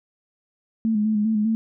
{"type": "tone with pitch steps", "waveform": "sine", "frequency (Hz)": [223.1, 210.3, 217.4, 209.2, 221.3, 211.1, 223.2], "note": ["A3", "G#3", "A3", "G#3", "A3", "G#3", "A3"], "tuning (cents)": [24, 22, -21, 13, 10, 29, 25], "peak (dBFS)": -18, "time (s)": [0.85, 1.55], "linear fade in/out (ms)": 0, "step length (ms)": 100, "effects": []}